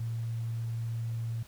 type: tone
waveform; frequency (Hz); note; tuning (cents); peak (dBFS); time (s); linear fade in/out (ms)
sine; 115; A#2; -23; -31; 0-1.43; 5
effects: pink hiss -56 dBFS RMS until 1.47 s